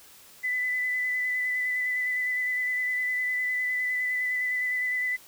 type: tone with vibrato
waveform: sine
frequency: 1999 Hz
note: B6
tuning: 20 cents sharp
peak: -25 dBFS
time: 0.43-5.17 s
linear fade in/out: 20 ms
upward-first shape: square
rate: 9.8 Hz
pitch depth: 11 cents each way
effects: white hiss -52 dBFS RMS until 5.27 s